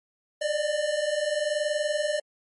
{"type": "tone pair together", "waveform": "square", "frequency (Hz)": [584, 604.7], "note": ["D5", "D#5"], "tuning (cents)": [-10, -50], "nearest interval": "minor second", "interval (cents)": 60, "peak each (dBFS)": [-30, -27], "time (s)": [0.41, 2.2], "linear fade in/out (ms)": 10, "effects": ["MP3 48 kbps"]}